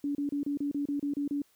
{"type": "tone bursts", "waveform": "sine", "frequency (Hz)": 286.2, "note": "D4", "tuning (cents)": -45, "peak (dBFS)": -28, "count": 10, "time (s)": [0.04, 1.419], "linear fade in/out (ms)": 2, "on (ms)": 110, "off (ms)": 31, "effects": ["white hiss -67 dBFS RMS until 1.55 s"]}